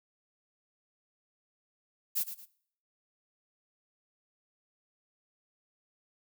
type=noise with echo; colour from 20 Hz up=violet; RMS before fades=-30 dBFS; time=2.15-2.24 s; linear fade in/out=20 ms; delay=110 ms; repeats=2; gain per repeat=-10 dB; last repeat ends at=2.46 s; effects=noise-tail reverb RT60 0.6 s tail -19 dB re dry